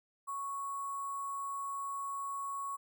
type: tone with sample-and-hold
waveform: sine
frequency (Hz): 1108.7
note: C#6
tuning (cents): 0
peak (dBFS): -36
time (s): 0.27-2.77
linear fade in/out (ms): 20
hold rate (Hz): 8820
effects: none